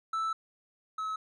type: tone pair in turn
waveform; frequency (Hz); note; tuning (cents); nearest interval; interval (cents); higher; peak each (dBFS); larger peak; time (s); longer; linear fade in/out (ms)
triangle; 1318.5 / 1289.1; E6 / E6; 0 / -39; unison; 39; first; -27 / -30; first; 0.13-0.33 / 0.98-1.16; first; 5
effects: resampled to 22050 Hz